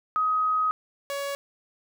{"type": "tone pair in turn", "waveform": ["sine", "sawtooth"], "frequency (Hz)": [1260, 561.3], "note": ["D#6", "C#5"], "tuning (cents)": [21, 22], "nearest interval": "octave + major second", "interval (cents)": 1399, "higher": "first", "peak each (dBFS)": [-21, -25], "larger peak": "first", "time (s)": [[0.16, 0.71], [1.1, 1.35]], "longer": "first", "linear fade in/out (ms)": 0, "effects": []}